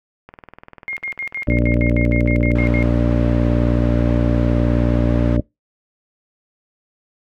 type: click train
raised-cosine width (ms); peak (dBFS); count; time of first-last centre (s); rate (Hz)
0.5; -22; 48; 0.29-2.605; 20.3
type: tone bursts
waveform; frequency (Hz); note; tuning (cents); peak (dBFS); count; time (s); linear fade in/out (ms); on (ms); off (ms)
sine; 2135; C7; +34; -22; 13; 0.88-2.827; 0; 87; 68
type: harmonic tone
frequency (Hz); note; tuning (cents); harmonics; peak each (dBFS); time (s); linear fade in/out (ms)
59.1; A#1; +24; 1 / 2 / 3 / 4 / 5 / 6 / 7 / 8 / 9 / 10; -18 / -19 / -28 / -21 / -21 / -32 / -34 / -34 / -32 / -25; 1.47-5.41; 10
type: band-pass noise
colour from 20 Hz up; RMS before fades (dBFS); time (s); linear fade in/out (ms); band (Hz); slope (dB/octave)
pink; -34; 2.55-5.37; 5; 310 to 1900; 12
effects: noise-tail reverb RT60 0.2 s tail -24 dB re dry